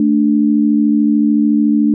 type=tone pair together; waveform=sine; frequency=220 / 293.7 Hz; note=A3 / D4; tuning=0 / 0 cents; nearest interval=perfect fourth; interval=500 cents; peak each=-12 dBFS; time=0-1.94 s; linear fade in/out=2 ms; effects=none